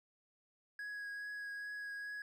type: tone with vibrato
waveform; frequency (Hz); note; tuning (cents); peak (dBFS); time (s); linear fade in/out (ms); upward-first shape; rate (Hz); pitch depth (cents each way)
triangle; 1661.2; G#6; 0; -40; 0.79-2.22; 2; triangle; 2.4; 14
effects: none